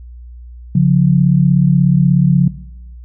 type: tone pair together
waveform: sine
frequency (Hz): 141 / 177.61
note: C#3 / F3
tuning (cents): +30 / +29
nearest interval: major third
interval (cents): 399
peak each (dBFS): -10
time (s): 0.75-2.48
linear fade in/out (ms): 5
effects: noise-tail reverb RT60 0.9 s tail -18 dB re dry + added 60 Hz sine -31 dBFS peak until 3.04 s